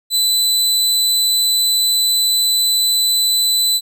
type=tone; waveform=sawtooth; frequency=4002 Hz; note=B7; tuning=22 cents sharp; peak=-10 dBFS; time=0.1-3.81 s; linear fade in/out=50 ms; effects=none